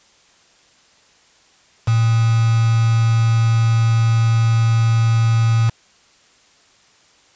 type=tone with quantisation; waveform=sine; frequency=113.9 Hz; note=A#2; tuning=40 cents flat; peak=-12 dBFS; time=1.87-5.7 s; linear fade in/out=10 ms; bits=4; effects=white hiss -53 dBFS RMS until 7.35 s + resampled to 16000 Hz